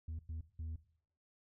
sine tone bursts at uneven times, 80.2 Hz, E2, 47 cents flat, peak -37 dBFS, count 3, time 0.08-0.19 / 0.29-0.41 / 0.59-0.76 s, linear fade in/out 5 ms, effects noise-tail reverb RT60 0.6 s tail -18 dB re dry + tanh soft clip ceiling -39 dBFS

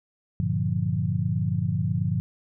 sine chord, G minor seventh, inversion none, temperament equal, 98 / 116.54 / 146.83 / 174.61 Hz, G2 / Bb2 / D3 / F3, 0 / 0 / 0 / 0 cents, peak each -28 dBFS, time 0.4-2.2 s, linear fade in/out 0 ms, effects none

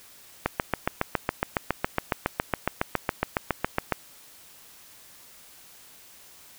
click train, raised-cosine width 0.5 ms, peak -7 dBFS, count 26, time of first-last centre 0.46-3.923 s, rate 7.22 Hz, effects white hiss -51 dBFS RMS until 6.58 s

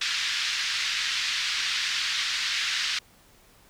white band-pass noise, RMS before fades -28 dBFS, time 0.01-2.99 s, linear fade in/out 5 ms, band 1500 to 4900 Hz, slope 24 dB/octave, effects pink hiss -57 dBFS RMS until 3.69 s

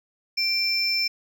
triangle tone pair together, 2355 / 5302 Hz, D7 / E8, +4 / +9 cents, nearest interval octave + major second, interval 1405 cents, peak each -24 / -22 dBFS, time 0.37-1.08 s, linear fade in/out 10 ms, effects none

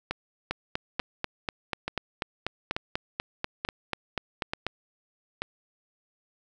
two click trains, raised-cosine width 0.3 ms, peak -12 / -13 dBFS, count 18 / 7, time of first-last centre 0.51-4.666 / 0.11-5.42 s, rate 4.09 / 1.13 Hz, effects none

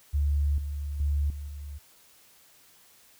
sine tone with level steps, 72.3 Hz, D2, 27 cents flat, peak -22 / -30 / -23 / -34 / -36 dBFS, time 0.13-1.79 s, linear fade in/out 20 ms, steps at 0.58 / 1 / 1.3 / 1.48 s, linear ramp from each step 2 ms, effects white hiss -58 dBFS RMS until 3.19 s

